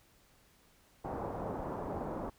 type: low-pass noise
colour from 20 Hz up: white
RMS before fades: -39 dBFS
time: 1.04-2.3 s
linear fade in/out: 10 ms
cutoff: 890 Hz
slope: 24 dB/octave
effects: pink hiss -66 dBFS RMS until 2.38 s